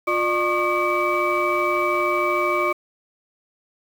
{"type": "tone cluster", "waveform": "sine", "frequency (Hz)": [353.7, 601, 1095, 1208, 2292], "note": ["F4", "D5", "C#6", "D6", "D7"], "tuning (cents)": [22, 40, -22, 48, -43], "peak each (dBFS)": -24, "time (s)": [0.07, 2.73], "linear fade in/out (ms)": 10, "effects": ["tanh soft clip ceiling -11 dBFS", "7-bit"]}